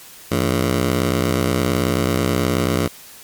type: ring-modulated tone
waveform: 15% pulse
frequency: 127.1 Hz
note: C3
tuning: 50 cents flat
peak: -7 dBFS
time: 0.31-2.88 s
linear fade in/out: 10 ms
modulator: 34.2 Hz
effects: white hiss -41 dBFS RMS until 3.23 s + MP3 96 kbps